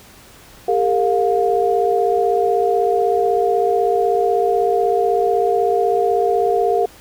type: tone cluster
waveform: sine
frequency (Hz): 400.9 / 457 / 709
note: G4 / A#4 / F5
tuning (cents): +39 / -34 / +26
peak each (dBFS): -18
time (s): 0.68-6.86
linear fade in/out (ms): 5
effects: pink hiss -44 dBFS RMS until 7 s